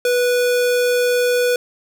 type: tone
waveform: square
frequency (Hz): 491.1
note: B4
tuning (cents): -10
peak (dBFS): -15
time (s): 0.05-1.56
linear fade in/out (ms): 2
effects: none